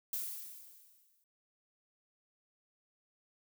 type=noise with exponential decay; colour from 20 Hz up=violet; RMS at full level=-36 dBFS; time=0.13-1.24 s; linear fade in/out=1 ms; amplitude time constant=240 ms; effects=none